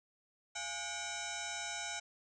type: tone with frequency modulation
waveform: sine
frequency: 2349 Hz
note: D7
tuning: in tune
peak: -38 dBFS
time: 0.55-2 s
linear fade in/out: 10 ms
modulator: 760 Hz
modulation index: 6.5
effects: none